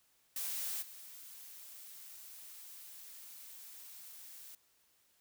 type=noise with level steps; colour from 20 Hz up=blue; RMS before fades=-39 / -52 dBFS; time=0.36-4.55 s; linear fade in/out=2 ms; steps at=0.81 s; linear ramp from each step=20 ms; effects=white hiss -72 dBFS RMS until 5.2 s